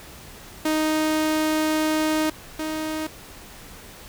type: tone pair in turn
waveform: sawtooth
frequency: 311.1 / 312.5 Hz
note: D#4 / D#4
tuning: 0 / +8 cents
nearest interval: unison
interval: 8 cents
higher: second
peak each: -16 / -22 dBFS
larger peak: first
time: 0.65-2.3 / 2.59-3.07 s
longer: first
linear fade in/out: 5 ms
effects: pink hiss -43 dBFS RMS until 4.08 s